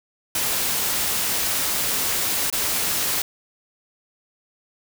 white noise with dropouts, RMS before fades -23 dBFS, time 0.35-3.22 s, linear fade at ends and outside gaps 2 ms, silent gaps 2.501-2.526 s, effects none

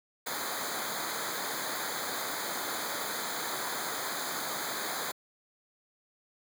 pink noise with comb filter, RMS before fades -35 dBFS, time 0.26-5.12 s, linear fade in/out 10 ms, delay 0.36 ms, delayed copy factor -1, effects high-pass 150 Hz 12 dB/octave

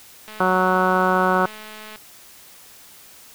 click train, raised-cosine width 0.3 ms, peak -23 dBFS, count 362, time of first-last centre 0.28-1.959 s, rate 215 Hz
harmonic tone, 185 Hz, F#3, in tune, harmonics 1 / 2 / 3 / 4 / 5 / 6 / 7 / 8, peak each -24 / -24 / -24 / -24 / -24 / -24 / -24 / -24 dBFS, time 0.4-1.46 s, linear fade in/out 5 ms
effects white hiss -46 dBFS RMS until 3.34 s

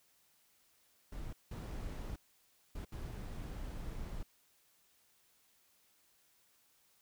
brown noise bursts at uneven times, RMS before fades -43 dBFS, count 4, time 1.12-1.33 / 1.51-2.16 / 2.75-2.85 / 2.92-4.23 s, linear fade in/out 5 ms, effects white hiss -71 dBFS RMS until 7.01 s

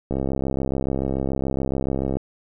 click train, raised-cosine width 2 ms, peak -11 dBFS, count 139, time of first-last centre 0.11-2.17 s, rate 67 Hz, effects none

